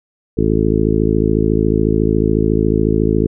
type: harmonic tone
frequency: 54 Hz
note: A1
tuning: 32 cents flat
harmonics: 1 / 2 / 3 / 4 / 5 / 6 / 7 / 8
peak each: -20 / -20 / -20 / -20 / -20 / -20 / -20 / -20 dBFS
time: 0.37-3.27 s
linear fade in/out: 10 ms
effects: none